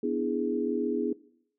sine chord, E dominant seventh, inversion second, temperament equal, 246.9 / 293.7 / 329.6 / 415.3 Hz, B3 / D4 / E4 / G#4, 0 / 0 / 0 / 0 cents, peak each -31 / -33 / -33 / -30 dBFS, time 0.03-1.13 s, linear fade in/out 5 ms, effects noise-tail reverb RT60 0.7 s tail -21 dB re dry

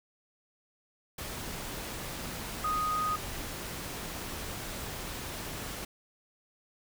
sine tone in noise, 1244.5 Hz, D#6, in tune, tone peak -28 dBFS, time 2.64-3.16 s, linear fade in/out 5 ms, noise pink, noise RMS -39 dBFS, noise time 1.18-5.85 s, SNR +8 dB, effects none

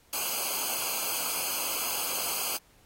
white noise with comb filter, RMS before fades -31 dBFS, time 0.13-2.57 s, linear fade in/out 2 ms, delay 0.54 ms, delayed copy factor -1, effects pink hiss -62 dBFS RMS until 2.85 s + AAC 48 kbps

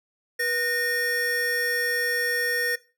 square tone pair together, 487.1 / 1839 Hz, B4 / A#6, -24 / -24 cents, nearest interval octave + major seventh, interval 2300 cents, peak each -31 / -25 dBFS, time 0.39-2.76 s, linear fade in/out 10 ms, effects noise-tail reverb RT60 0.3 s tail -17 dB re dry

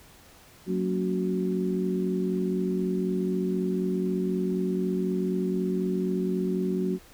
sine tone cluster, 185.1 / 229.1 / 279.7 / 369.2 Hz, F#3 / A#3 / C#4 / F#4, +1 / -30 / +16 / -4 cents, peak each -27 / -34 / -34 / -29 dBFS, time 0.66-6.99 s, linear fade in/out 50 ms, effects pink hiss -53 dBFS RMS until 7.13 s

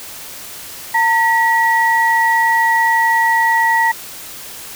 sine tone pair together, 909 / 1926.1 Hz, A#5 / B6, -44 / -44 cents, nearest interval octave + minor second, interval 1300 cents, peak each -13 / -14 dBFS, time 0.94-3.92 s, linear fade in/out 10 ms, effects white hiss -32 dBFS RMS until 4.75 s

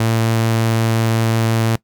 sawtooth tone, 113.2 Hz, A2, 50 cents sharp, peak -10 dBFS, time 0-1.76 s, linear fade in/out 5 ms, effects noise-tail reverb RT60 0.1 s tail -21 dB re dry

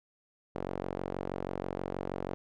sawtooth tone with band-pass filter, 46.25 Hz, F#1, in tune, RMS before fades -37 dBFS, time 0.55-2.34 s, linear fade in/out 0 ms, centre 510 Hz, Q 1.1, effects none

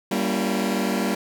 sawtooth chord, G diminished seventh, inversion none, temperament just, 196 / 235.2 / 282.2 / 338.7 Hz, G3 / Bb3 / Db4 / Fb4, 0 / +16 / +31 / +47 cents, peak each -21 / -22 / -26 / -26 dBFS, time 0.11-1.15 s, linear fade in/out 5 ms, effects none

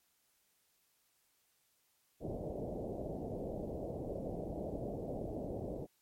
white low-pass noise, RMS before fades -41 dBFS, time 2.2-5.87 s, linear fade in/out 50 ms, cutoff 660 Hz, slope 48 dB/octave, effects white hiss -75 dBFS RMS until 6.01 s + MP3 64 kbps

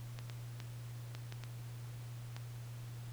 clicks, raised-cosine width 0.2 ms, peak -29 dBFS, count 7, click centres 0.189 / 0.298 / 0.602 / 1.15 / 1.324 / 1.437 / 2.365 s, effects added 119 Hz sine -44 dBFS peak until 3.12 s + pink hiss -58 dBFS RMS until 3.12 s

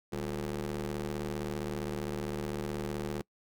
20% pulse ring-modulated tone, 75.5 Hz, D2, 48 cents sharp, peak -26 dBFS, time 0.12-3.22 s, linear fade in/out 10 ms, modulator 274 Hz, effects noise-tail reverb RT60 0.1 s tail -25 dB re dry

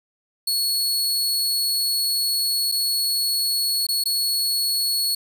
sawtooth tone with dropouts, 4369 Hz, C#8, 26 cents flat, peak -17 dBFS, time 0.47-5.15 s, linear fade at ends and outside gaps 5 ms, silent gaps 2.717-2.721 / 3.868-3.887 / 4.039-4.056 s, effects none

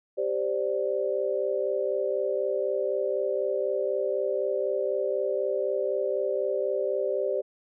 sine chord, G suspended fourth, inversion none, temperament equal, 392 / 523.3 / 587.3 Hz, G4 / C5 / D5, 0 / 0 / 0 cents, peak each -29 dBFS, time 0.17-7.42 s, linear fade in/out 20 ms, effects none

